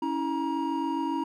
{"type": "tone cluster", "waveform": "triangle", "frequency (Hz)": [278.7, 326, 946], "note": ["C#4", "E4", "A#5"], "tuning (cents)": [9, -19, 25], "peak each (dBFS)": -29, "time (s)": [0.02, 1.24], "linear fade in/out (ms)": 5, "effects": []}